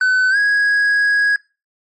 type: tone with pitch glide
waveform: triangle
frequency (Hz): 1511 to 1657.3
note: F#6 to G#6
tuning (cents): +36 to -4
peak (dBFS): -10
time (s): 0.01-1.36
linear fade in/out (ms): 2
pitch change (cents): +160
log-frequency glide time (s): 0.3-0.37
effects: noise-tail reverb RT60 0.3 s tail -23 dB re dry + MP3 32 kbps